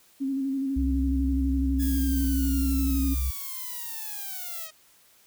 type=tone with vibrato; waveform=sine; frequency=270.6 Hz; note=C#4; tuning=42 cents flat; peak=-25 dBFS; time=0.2-3.15 s; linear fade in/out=20 ms; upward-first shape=square; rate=12 Hz; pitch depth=27 cents each way
type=tone with pitch glide; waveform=sine; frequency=65.41 to 65 Hz; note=C2 to C2; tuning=0 to -11 cents; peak=-24 dBFS; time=0.76-3.31 s; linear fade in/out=10 ms; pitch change=-11 cents; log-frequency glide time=2.36-3.1 s
type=noise; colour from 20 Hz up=violet; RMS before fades=-36 dBFS; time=1.78-4.69 s; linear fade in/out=50 ms
type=linear sweep; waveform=5% pulse; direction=down; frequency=1700 to 622.3 Hz; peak=-31 dBFS; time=1.79-4.71 s; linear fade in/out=10 ms
effects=white hiss -59 dBFS RMS until 5.26 s